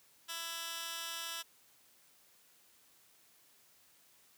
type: tone with high-pass filter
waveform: 15% pulse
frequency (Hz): 332.6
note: E4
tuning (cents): +16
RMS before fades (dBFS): -42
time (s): 0.28-1.43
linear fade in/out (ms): 20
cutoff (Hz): 2300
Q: 0.87
effects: white hiss -66 dBFS RMS until 4.37 s + high-pass 80 Hz 12 dB/octave